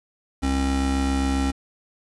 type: tone pair together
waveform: square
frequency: 67.47 / 269.9 Hz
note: C#2 / C#4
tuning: -46 / -46 cents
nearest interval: 2 octaves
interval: 2400 cents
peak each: -24 dBFS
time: 0.42-1.52 s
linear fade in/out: 20 ms
effects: resampled to 24000 Hz + 8-bit